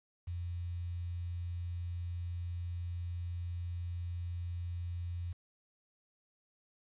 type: tone with quantisation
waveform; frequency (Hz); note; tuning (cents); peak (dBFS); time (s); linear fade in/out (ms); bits
sine; 87; F2; -6; -36; 0.27-5.33; 10; 10
effects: resampled to 8000 Hz